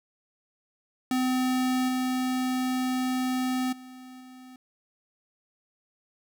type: tone with level steps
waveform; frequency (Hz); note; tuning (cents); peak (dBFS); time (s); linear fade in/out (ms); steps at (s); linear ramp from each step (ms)
square; 255.7; C4; -40; -24 / -26 / -44 / -46; 1.11-4.56; 2; 1.88 / 3.72 / 4.2; 10
effects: none